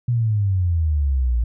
sine exponential sweep, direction down, 123.47 to 56.5 Hz, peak -16 dBFS, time 0.08-1.44 s, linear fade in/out 5 ms, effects none

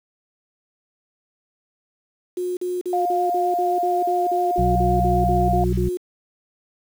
sine tone bursts, 360.2 Hz, F#4, 46 cents flat, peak -22 dBFS, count 15, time 2.37-5.972 s, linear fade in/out 5 ms, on 200 ms, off 43 ms
sine tone with vibrato, 706 Hz, F5, 19 cents sharp, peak -19 dBFS, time 2.93-5.64 s, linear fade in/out 2 ms, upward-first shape square, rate 7.6 Hz, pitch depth 10 cents each way
harmonic tone, 61.1 Hz, B1, 18 cents flat, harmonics 1 / 2 / 3, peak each -22 / -24 / -24 dBFS, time 4.58-5.89 s, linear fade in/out 5 ms
effects 7-bit

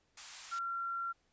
white high-pass noise, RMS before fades -47 dBFS, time 0.17-0.59 s, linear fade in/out 5 ms, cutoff 800 Hz, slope 24 dB/octave
sine tone, 1370 Hz, F6, 34 cents flat, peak -35 dBFS, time 0.51-1.13 s, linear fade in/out 20 ms
effects pink hiss -75 dBFS RMS until 1.32 s + resampled to 16000 Hz

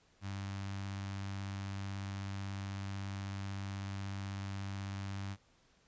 sawtooth tone with notch filter, 98.2 Hz, G2, 4 cents sharp, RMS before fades -41 dBFS, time 0.21-5.37 s, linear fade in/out 50 ms, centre 450 Hz, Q 0.81, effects pink hiss -69 dBFS RMS until 5.87 s + resampled to 16000 Hz

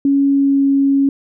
sine tone with pitch glide, 278.2 to 276 Hz, C#4 to C#4, +6 to -7 cents, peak -10 dBFS, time 0.05-1.09 s, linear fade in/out 2 ms, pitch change -13 cents, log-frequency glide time 0.26-0.64 s, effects none

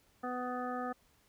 harmonic tone, 249.3 Hz, B3, 16 cents sharp, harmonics 1 / 2 / 3 / 5 / 6 / 7, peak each -40 / -42 / -40 / -41 / -52 / -49 dBFS, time 0.23-0.93 s, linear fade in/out 10 ms, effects pink hiss -69 dBFS RMS until 1.28 s

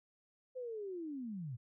sine linear sweep, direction down, 520 to 110 Hz, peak -40 dBFS, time 0.55-1.57 s, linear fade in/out 20 ms, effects none

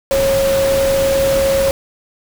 sine tone in noise, 545 Hz, C#5, 29 cents flat, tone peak -12 dBFS, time 0.11-1.71 s, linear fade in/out 0 ms, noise pink, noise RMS -22 dBFS, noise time 0.11-1.71 s, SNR +7 dB, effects none

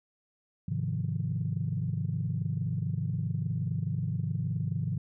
sine chord, F minor seventh, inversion first, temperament equal, 103.83 / 130.81 / 155.56 / 174.61 Hz, Ab2 / C3 / Eb3 / F3, 0 / 0 / 0 / 0 cents, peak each -33 / -33 / -33 / -36 dBFS, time 0.68-4.98 s, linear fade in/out 5 ms, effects tanh soft clip ceiling -19 dBFS

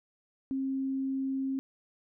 sine tone, 267.8 Hz, C4, 40 cents sharp, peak -29 dBFS, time 0.51-1.59 s, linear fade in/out 0 ms, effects none

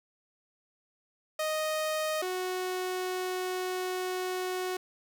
sawtooth tone pair in turn, 622 / 368.1 Hz, D#5 / F#4, -1 / -9 cents, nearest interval major sixth, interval 908 cents, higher first, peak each -25 / -27 dBFS, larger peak first, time 1.39-2.22 / 2.22-4.77 s, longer second, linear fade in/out 5 ms, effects none

